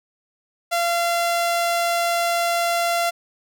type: tone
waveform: sawtooth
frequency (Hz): 686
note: F5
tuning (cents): -31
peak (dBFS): -15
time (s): 0.71-3.11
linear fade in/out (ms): 20
effects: none